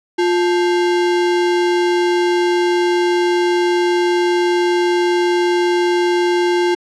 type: tone with sample-and-hold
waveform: sine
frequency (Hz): 352.4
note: F4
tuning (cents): +16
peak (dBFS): -12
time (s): 0.18-6.75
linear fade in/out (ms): 10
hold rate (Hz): 1225
effects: low-pass 5000 Hz 12 dB/octave